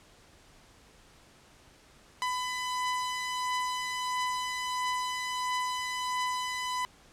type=beating tone pair; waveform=sawtooth; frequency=1000 / 1001.5 Hz; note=B5 / B5; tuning=+21 / +24 cents; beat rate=1.5 Hz; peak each=-35 / -27 dBFS; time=2.22-6.85 s; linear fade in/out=0 ms; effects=pink hiss -58 dBFS RMS until 7.12 s + low-pass 9000 Hz 12 dB/octave